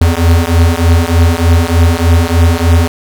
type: beating tone pair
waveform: square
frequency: 82.41 / 85.71 Hz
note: E2 / F2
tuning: 0 / -32 cents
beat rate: 3.3 Hz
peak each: -10 dBFS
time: 0.01-2.88 s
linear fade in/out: 5 ms
effects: none